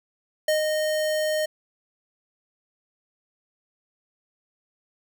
square tone with ADSR envelope, 617 Hz, D#5, 15 cents flat, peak -19 dBFS, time 0.48-1.46 s, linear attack 4 ms, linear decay 130 ms, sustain -4 dB, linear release 9 ms, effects none

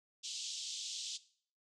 pink band-pass noise, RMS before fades -43 dBFS, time 0.23-1.18 s, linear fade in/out 20 ms, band 3100 to 7600 Hz, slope 48 dB/octave, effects noise-tail reverb RT60 0.5 s tail -17 dB re dry

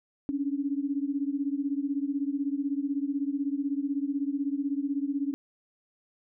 sine beating tone pair, 275.6 / 291.6 Hz, C#4 / D4, -10 / -12 cents, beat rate 16 Hz, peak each -29 / -31 dBFS, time 0.29-5.34 s, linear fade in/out 0 ms, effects none

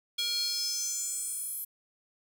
square tone with high-pass filter sweep, 472.5 Hz, A#4, 23 cents sharp, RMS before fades -33 dBFS, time 0.18-1.65 s, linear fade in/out 10 ms, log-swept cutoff 3500 to 12000 Hz, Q 5.5, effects none

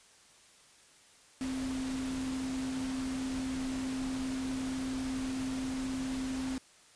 sine tone in noise, 261.6 Hz, C4, in tune, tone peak -33 dBFS, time 1.41-6.58 s, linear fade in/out 0 ms, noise pink, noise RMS -43 dBFS, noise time 1.41-6.58 s, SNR +7 dB, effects white hiss -60 dBFS RMS until 6.95 s + resampled to 22050 Hz

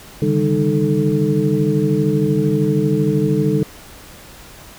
sine tone cluster, 141.8 / 154.7 / 199.7 / 307.3 / 438.2 Hz, C#3 / D#3 / G3 / D#4 / A4, +40 / -10 / +32 / -21 / -7 cents, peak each -20 dBFS, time 0.22-3.63 s, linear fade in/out 2 ms, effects pink hiss -40 dBFS RMS until 4.78 s

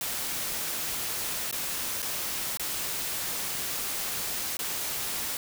white noise with dropouts, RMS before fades -32 dBFS, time 0.01-5.37 s, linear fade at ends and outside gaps 1 ms, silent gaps 1.512-1.526 / 2.02-2.026 / 2.572-2.596 / 4.569-4.591 s, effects none

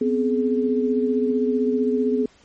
sine tone cluster, 249.7 / 265.2 / 423.8 Hz, B3 / C4 / G#4, +19 / +23 / +35 cents, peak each -21 / -27 / -21 dBFS, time 0.01-2.26 s, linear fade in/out 5 ms, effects pink hiss -55 dBFS RMS until 2.44 s + MP3 32 kbps

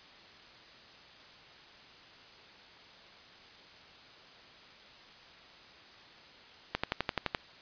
click train, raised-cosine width 0.3 ms, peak -13 dBFS, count 8, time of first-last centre 6.75-7.348 s, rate 11.7 Hz, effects white hiss -54 dBFS RMS until 7.61 s + resampled to 11025 Hz

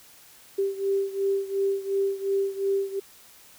sine beating tone pair, 392 / 394.8 Hz, G4 / G4, 0 / +12 cents, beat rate 2.8 Hz, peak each -25 / -28 dBFS, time 0.58-3 s, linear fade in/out 10 ms, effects white hiss -52 dBFS RMS until 3.58 s

